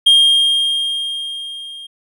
triangle tone with level ramp, 3221 Hz, G7, 46 cents sharp, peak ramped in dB -4 to -29 dBFS, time 0.06-1.87 s, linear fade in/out 10 ms, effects none

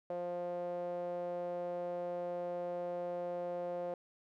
sawtooth tone with band-pass filter, 175.8 Hz, F3, 12 cents sharp, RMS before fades -39 dBFS, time 0.1-3.94 s, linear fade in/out 2 ms, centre 580 Hz, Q 8.1, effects none

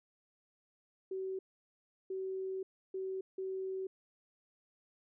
sine tone bursts at uneven times, 379.8 Hz, F#4, 45 cents sharp, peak -36 dBFS, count 4, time 1.11-1.39 / 2.1-2.63 / 2.94-3.21 / 3.38-3.87 s, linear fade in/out 5 ms, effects none

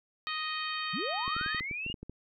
harmonic tone, 623 Hz, D#5, 2 cents sharp, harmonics 2 / 3 / 4 / 5 / 6 / 7, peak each -37 / -39 / -40 / -41 / -42 / -42 dBFS, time 0.27-1.6 s, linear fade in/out 0 ms
sine linear sweep, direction up, 142.9 to 2900 Hz, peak -34 dBFS, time 0.93-1.93 s, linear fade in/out 10 ms
clicks, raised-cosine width 3 ms, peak -29 dBFS, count 12, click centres 1.279 / 1.365 / 1.412 / 1.462 / 1.547 / 1.608 / 1.712 / 1.864 / 1.9 / 1.942 / 2.03 / 2.096 s
effects none

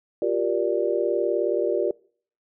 sine chord, G minor seventh, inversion third, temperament just, 352.8 / 392 / 470.4 / 588 Hz, F4 / G4 / Bb4 / D5, +18 / 0 / +16 / +2 cents, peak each -26 dBFS, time 0.22-1.91 s, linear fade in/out 2 ms, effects noise-tail reverb RT60 0.5 s tail -24 dB re dry

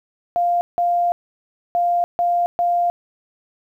sine tone bursts at uneven times, 698.5 Hz, F5, in tune, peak -15 dBFS, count 5, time 0.36-0.61 / 0.78-1.12 / 1.75-2.04 / 2.19-2.46 / 2.59-2.9 s, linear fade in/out 0 ms, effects 9-bit

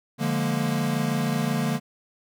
square chord, Bb dominant seventh, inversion first, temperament equal, 146.83 / 174.61 / 207.7 / 233.1 Hz, D3 / F3 / Ab3 / Bb3, 0 / 0 / 0 / 0 cents, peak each -28 / -31 / -31 / -28 dBFS, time 0.18-1.8 s, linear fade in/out 50 ms, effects none

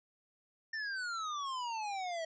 square exponential sweep, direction down, 1812 to 640 Hz, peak -37 dBFS, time 0.73-2.25 s, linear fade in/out 5 ms, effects resampled to 16000 Hz

